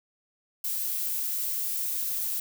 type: noise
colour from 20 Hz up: violet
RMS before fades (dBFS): -30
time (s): 0.64-2.4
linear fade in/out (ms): 5
effects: none